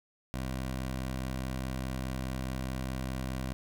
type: tone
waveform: 15% pulse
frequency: 64.8 Hz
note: C2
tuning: 16 cents flat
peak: -27 dBFS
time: 0.34-3.53 s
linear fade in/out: 0 ms
effects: 9-bit